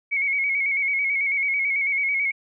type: tone with vibrato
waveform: sine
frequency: 2217 Hz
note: C#7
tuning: in tune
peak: -20 dBFS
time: 0.11-2.32 s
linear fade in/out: 20 ms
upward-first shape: square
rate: 9.1 Hz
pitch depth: 41 cents each way
effects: none